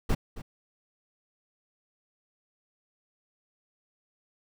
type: noise with echo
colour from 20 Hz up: brown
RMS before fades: -23 dBFS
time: 0.09-0.15 s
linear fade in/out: 10 ms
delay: 270 ms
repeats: 1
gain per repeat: -15 dB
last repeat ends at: 0.42 s
effects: none